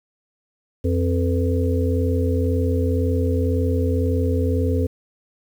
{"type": "harmonic tone with a mistuned harmonic", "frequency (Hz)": 87.31, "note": "F2", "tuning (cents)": 0, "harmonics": [1, 3, 5, 6], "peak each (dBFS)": [-19, -24, -26, -27], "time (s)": [0.84, 4.87], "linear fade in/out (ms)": 10, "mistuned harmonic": 6, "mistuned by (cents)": -86, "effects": ["8-bit"]}